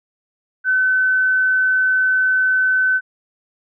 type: tone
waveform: sine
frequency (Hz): 1518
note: F#6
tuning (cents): +44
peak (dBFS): -13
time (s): 0.64-3.01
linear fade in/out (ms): 50
effects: none